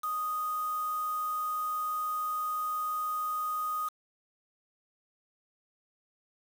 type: tone with quantisation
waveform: sine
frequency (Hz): 1243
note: D#6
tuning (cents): -2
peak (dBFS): -30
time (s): 0.03-3.89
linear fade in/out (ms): 10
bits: 7
effects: none